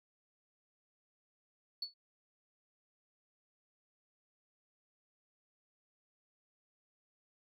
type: tone with exponential decay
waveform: sine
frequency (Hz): 4435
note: C#8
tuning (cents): 0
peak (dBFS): -32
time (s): 1.82-1.94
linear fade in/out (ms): 5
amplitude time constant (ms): 25
effects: tanh soft clip ceiling -30 dBFS